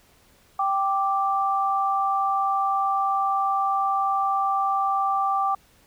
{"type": "tone pair together", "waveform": "sine", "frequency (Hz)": [782.8, 1174.7], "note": ["G5", "D6"], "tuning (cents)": [-3, 0], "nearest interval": "perfect fifth", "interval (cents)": 703, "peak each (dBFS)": -23, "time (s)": [0.59, 5.55], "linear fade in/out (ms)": 5, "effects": ["pink hiss -58 dBFS RMS until 5.86 s"]}